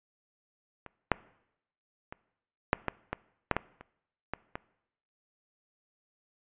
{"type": "clicks", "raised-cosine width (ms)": 0.5, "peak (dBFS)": [-28, -7, -25, -7, -13, -16, -9, -12, -30, -17, -20], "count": 11, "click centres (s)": [0.863, 1.117, 2.125, 2.731, 2.883, 3.13, 3.513, 3.566, 3.81, 4.336, 4.555], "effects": ["noise-tail reverb RT60 0.8 s tail -21 dB re dry", "resampled to 8000 Hz"]}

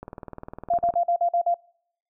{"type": "click train", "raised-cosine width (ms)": 1, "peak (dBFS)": -22, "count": 19, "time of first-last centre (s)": [0.03, 0.939], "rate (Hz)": 19.8}
{"type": "tone bursts", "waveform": "sine", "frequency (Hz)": 692, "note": "F5", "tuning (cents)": -16, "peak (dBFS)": -18, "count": 7, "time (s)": [0.7, 1.543], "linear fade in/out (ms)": 5, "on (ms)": 81, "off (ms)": 46}
{"effects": ["noise-tail reverb RT60 0.7 s tail -26 dB re dry"]}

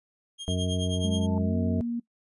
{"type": "tone with tremolo", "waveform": "40% pulse", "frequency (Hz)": 3228, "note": "G#7", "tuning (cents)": -50, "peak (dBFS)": -29, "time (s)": [0.38, 1.27], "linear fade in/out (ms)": 50, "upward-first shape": "triangle", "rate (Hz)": 9.4, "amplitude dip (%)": 95}
{"type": "harmonic tone", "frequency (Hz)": 91.3, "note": "F#2", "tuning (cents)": -23, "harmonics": [1, 2, 3, 4, 5, 7], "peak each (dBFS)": [-28, -30, -35, -41, -36, -37], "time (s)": [0.48, 1.81], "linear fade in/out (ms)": 0}
{"type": "tone with exponential growth", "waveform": "sine", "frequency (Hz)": 879, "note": "A5", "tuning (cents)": -2, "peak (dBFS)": -36, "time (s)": [0.69, 1.38], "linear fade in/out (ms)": 1, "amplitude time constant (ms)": 150}
{"type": "tone with pitch glide", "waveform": "sine", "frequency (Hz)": [207.7, 235.8], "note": ["G#3", "A#3"], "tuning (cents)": [0, 20], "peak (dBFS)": -27, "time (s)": [1.04, 2], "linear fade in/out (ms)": 10, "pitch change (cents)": 220, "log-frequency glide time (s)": [1.45, 1.56]}
{"effects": ["noise-tail reverb RT60 0.1 s tail -20 dB re dry", "resampled to 24000 Hz"]}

